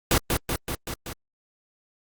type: noise with echo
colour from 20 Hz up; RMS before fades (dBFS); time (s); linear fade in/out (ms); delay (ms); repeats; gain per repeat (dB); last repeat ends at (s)
pink; -20; 0.11-0.18; 2; 190; 5; -3; 1.13
effects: Opus 48 kbps